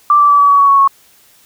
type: tone with pitch steps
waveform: sine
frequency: 1174.7 / 1163.9 / 1153.2 / 1142.6 / 1132.1 / 1121.7 / 1111.3 / 1101.1 Hz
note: D6 / D6 / D6 / D6 / C#6 / C#6 / C#6 / C#6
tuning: 0 / -16 / -32 / -48 / +36 / +20 / +4 / -12 cents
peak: -5 dBFS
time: 0.1-0.876 s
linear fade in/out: 2 ms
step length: 97 ms
effects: white hiss -48 dBFS RMS until 1.45 s